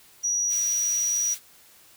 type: tone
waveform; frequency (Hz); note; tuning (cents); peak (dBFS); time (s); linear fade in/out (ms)
sine; 5800; F#8; -35; -22; 0.23-1.35; 20
type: high-pass noise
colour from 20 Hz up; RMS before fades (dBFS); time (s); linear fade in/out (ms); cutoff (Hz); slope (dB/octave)
white; -38; 0.48-1.4; 50; 2000; 12
effects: white hiss -54 dBFS RMS until 1.96 s